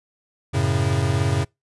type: chord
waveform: square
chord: F# minor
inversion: none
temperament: equal with one note detuned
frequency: 92.5 / 110 / 136.21 Hz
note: F#2 / A2 / C#3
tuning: 0 / 0 / -30 cents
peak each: -24 / -24 / -23 dBFS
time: 0.53-1.45 s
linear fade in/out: 20 ms
effects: noise-tail reverb RT60 0.2 s tail -26 dB re dry + resampled to 24000 Hz